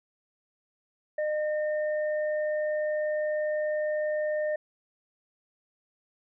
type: tone pair together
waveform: sine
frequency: 608.4 / 1823 Hz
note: D#5 / A#6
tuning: -39 / -39 cents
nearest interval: octave + perfect fifth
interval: 1900 cents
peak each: -26 / -38 dBFS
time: 1.18-4.56 s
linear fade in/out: 5 ms
effects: none